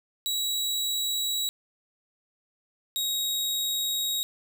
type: tone pair in turn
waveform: sawtooth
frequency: 3885 / 3790 Hz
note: B7 / A#7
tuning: -29 / +28 cents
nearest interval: unison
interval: 43 cents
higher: first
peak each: -23 dBFS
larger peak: neither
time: 0.26-1.49 / 2.96-4.23 s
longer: second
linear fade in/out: 0 ms
effects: none